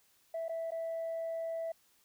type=tone with dropouts; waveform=sine; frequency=658 Hz; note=E5; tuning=3 cents flat; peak=-33 dBFS; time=0.34-1.72 s; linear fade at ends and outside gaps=5 ms; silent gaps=0.483-0.493 / 0.707-0.718 s; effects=tanh soft clip ceiling -32 dBFS + white hiss -69 dBFS RMS until 2.04 s